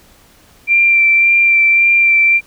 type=tone with vibrato; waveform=sine; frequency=2360 Hz; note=D7; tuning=8 cents sharp; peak=-7 dBFS; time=0.67-2.41 s; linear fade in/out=50 ms; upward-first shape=sine; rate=1.8 Hz; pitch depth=15 cents each way; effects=pink hiss -47 dBFS RMS until 2.46 s